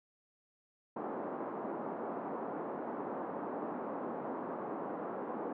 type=band-pass noise; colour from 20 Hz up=pink; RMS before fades=-40 dBFS; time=0.96-5.53 s; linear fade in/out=5 ms; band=230 to 1100 Hz; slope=24 dB/octave; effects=none